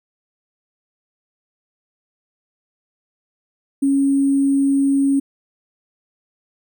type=tone with sample-and-hold; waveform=sine; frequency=275.9 Hz; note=C#4; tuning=8 cents flat; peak=-13 dBFS; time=3.82-5.2 s; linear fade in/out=10 ms; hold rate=8820 Hz; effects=none